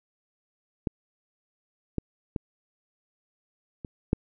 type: clicks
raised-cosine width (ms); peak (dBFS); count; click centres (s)
3; -13 / -14 / -16 / -23 / -8; 5; 0.872 / 1.983 / 2.362 / 3.848 / 4.131
effects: none